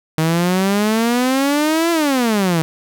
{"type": "exponential two-way sweep", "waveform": "sawtooth", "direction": "up then down", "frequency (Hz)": [156.5, 342.4, 156.5], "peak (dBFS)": -10, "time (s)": [0.18, 2.62], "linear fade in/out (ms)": 0, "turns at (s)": 1.91, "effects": []}